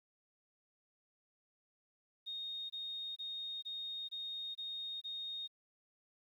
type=tone bursts; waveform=sine; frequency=3708 Hz; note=A#7; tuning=10 cents flat; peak=-40 dBFS; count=7; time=2.26-5.478 s; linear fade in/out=20 ms; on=440 ms; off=23 ms; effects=12-bit